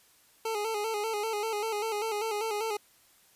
25% pulse tone with vibrato, 430.7 Hz, A4, 37 cents flat, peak -26 dBFS, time 0.45-2.77 s, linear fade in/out 5 ms, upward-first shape square, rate 5.1 Hz, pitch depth 65 cents each way, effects white hiss -62 dBFS RMS until 3.35 s + resampled to 32000 Hz

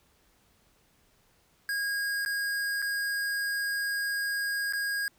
square tone with dropouts, 1634 Hz, G#6, 29 cents flat, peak -29 dBFS, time 1.69-5.08 s, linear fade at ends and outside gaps 1 ms, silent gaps 2.25-2.26 / 2.819-2.824 / 4.725-4.734 s, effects pink hiss -66 dBFS RMS until 5.18 s

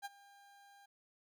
30% pulse tone with ADSR envelope, 802 Hz, G5, 39 cents sharp, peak -37 dBFS, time 0.02-0.86 s, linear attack 33 ms, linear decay 28 ms, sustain -20 dB, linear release 8 ms, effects none

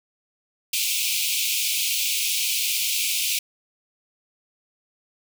pink high-pass noise, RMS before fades -24 dBFS, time 0.73-3.39 s, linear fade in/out 5 ms, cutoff 2300 Hz, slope 96 dB/octave, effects none

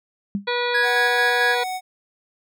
sine tone with exponential decay, 200 Hz, G3, 35 cents sharp, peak -17 dBFS, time 0.35-0.48 s, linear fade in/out 0 ms, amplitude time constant 28 ms
harmonic tone, 485.8 Hz, B4, 29 cents flat, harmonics 1 / 2 / 3 / 4 / 5 / 7 / 8 / 9, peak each -24 / -27 / -29 / -30 / -31 / -32 / -33 / -34 dBFS, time 0.47-1.64 s, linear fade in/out 10 ms
triangle tone with tremolo, 1661.2 Hz, G#6, in tune, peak -16 dBFS, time 0.74-1.55 s, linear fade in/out 10 ms, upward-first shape square, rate 4.5 Hz, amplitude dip 35%
square tone, 743 Hz, F#5, 7 cents sharp, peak -26 dBFS, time 0.82-1.81 s, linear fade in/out 50 ms
effects none

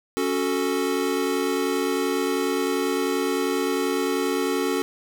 square chord, F# minor, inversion second, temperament equal, 277.2 / 370 / 440 Hz, C#4 / F#4 / A4, 0 / 0 / 0 cents, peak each -27 dBFS, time 0.17-4.82 s, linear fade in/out 0 ms, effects none

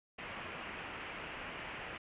white low-pass noise, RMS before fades -45 dBFS, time 0.18-1.98 s, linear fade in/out 10 ms, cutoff 2900 Hz, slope 48 dB/octave, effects resampled to 8000 Hz

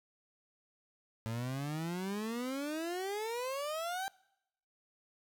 30% pulse exponential sweep, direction up, 109.7 to 792 Hz, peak -33 dBFS, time 1.26-4.08 s, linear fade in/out 0 ms, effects noise-tail reverb RT60 0.8 s tail -23 dB re dry

